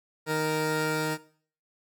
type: tone pair together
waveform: 15% pulse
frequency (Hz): 155.58 / 466.2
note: D#3 / A#4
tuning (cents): 0 / 0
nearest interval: octave + perfect fifth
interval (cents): 1900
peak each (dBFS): -23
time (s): 0.26-1.18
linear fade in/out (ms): 50
effects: noise-tail reverb RT60 0.5 s tail -18 dB re dry